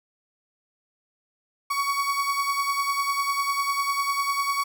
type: beating tone pair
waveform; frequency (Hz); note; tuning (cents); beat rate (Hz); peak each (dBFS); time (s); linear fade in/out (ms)
35% pulse; 1120 / 1130; C#6 / C#6; +18 / +33; 10; -23 / -27; 1.7-4.64; 10
effects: none